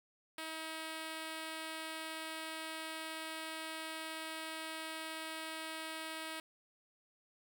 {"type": "tone", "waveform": "5% pulse", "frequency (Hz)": 319, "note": "D#4", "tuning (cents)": 43, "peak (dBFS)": -30, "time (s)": [0.38, 6.4], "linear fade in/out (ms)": 2, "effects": []}